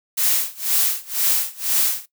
blue noise with tremolo, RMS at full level -17 dBFS, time 0.17-2.06 s, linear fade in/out 10 ms, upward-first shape sine, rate 2 Hz, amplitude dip 95%, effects noise-tail reverb RT60 0.1 s tail -17 dB re dry

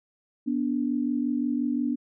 sine tone pair together, 244.5 / 290.2 Hz, B3 / D4, -17 / -21 cents, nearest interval minor third, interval 296 cents, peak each -26 / -27 dBFS, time 0.46-1.96 s, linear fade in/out 20 ms, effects none

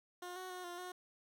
15% pulse tone with pitch steps, 357.2 / 370.6 / 363.8 / 350.6 / 362.7 Hz, F4 / F#4 / F#4 / F4 / F#4, +39 / +3 / -29 / +7 / -34 cents, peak -38 dBFS, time 0.22-0.92 s, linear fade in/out 5 ms, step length 140 ms, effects none

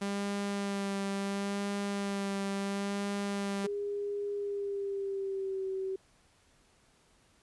sawtooth tone with vibrato, 199.3 Hz, G3, 29 cents sharp, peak -28 dBFS, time 0.01-3.67 s, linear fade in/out 10 ms, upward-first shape sine, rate 0.72 Hz, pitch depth 17 cents each way
sine tone with pitch glide, 407.1 to 382 Hz, G#4 to G4, -35 to -45 cents, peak -32 dBFS, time 3.64-5.96 s, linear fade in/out 5 ms, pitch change -110 cents, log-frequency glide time 4.35-5.67 s
effects pink hiss -66 dBFS RMS until 7.42 s + resampled to 24000 Hz

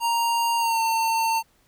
square tone with pitch glide, 932.3 to 903.1 Hz, A#5 to A5, 0 to +45 cents, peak -21 dBFS, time 0-1.43 s, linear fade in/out 50 ms, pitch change -55 cents, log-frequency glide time 0.57-0.81 s, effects pink hiss -63 dBFS RMS until 1.67 s

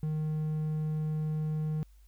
triangle tone, 154.5 Hz, D#3, 12 cents flat, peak -27 dBFS, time 0.03-1.83 s, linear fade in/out 0 ms, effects added 50 Hz sine -54 dBFS peak until 2.07 s + white hiss -71 dBFS RMS until 2.07 s

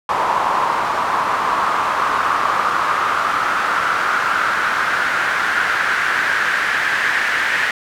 pink noise with band-pass filter sweep, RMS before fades -18 dBFS, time 0.09-7.71 s, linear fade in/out 2 ms, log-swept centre 980 to 1800 Hz, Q 4.2, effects none

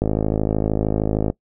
click train, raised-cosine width 2 ms, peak -6 dBFS, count 69, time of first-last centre 0.02-1.301 s, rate 53.1 Hz, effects noise-tail reverb RT60 0.1 s tail -21 dB re dry

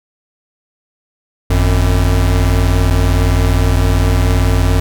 square tone pair together, 50.57 / 90.1 Hz, G#1 / F#2, -45 / -45 cents, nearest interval minor seventh, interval 1000 cents, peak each -13 dBFS, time 1.5-4.8 s, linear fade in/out 5 ms, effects none

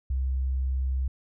sine tone, 65.41 Hz, C2, in tune, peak -24 dBFS, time 0.1-1.08 s, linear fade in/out 5 ms, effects none

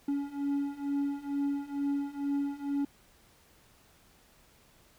triangle beating tone pair, 281.1 / 283.3 Hz, C#4 / C#4, +24 / +38 cents, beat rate 2.2 Hz, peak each -32 / -30 dBFS, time 0.08-2.85 s, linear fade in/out 5 ms, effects pink hiss -62 dBFS RMS until 4.98 s

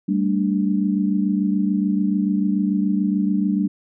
sine chord, G suspended second, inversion none, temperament equal with one note detuned, 196 / 222.9 / 293.7 Hz, G3 / A3 / D4, 0 / +23 / 0 cents, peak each -19 / -24 / -23 dBFS, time 0.08-3.68 s, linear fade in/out 10 ms, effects none

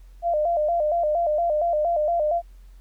sine tone with vibrato, 644 Hz, E5, 41 cents flat, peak -19 dBFS, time 0.22-2.42 s, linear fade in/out 50 ms, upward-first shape square, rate 4.3 Hz, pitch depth 110 cents each way, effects added 44 Hz sine -43 dBFS peak until 2.8 s + pink hiss -64 dBFS RMS until 2.8 s

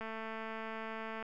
click train, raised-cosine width 0.5 ms, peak -28 dBFS, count 271, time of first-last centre 0.01-1.226 s, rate 222 Hz, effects none

